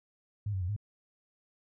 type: tone with pitch steps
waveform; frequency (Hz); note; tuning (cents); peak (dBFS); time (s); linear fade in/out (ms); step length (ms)
sine; 103.6 / 94.7 / 88.6 / 103.9; G#2 / F#2 / F2 / G#2; -4 / +41 / +25 / +1; -30; 0.46-0.764; 5; 76
effects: none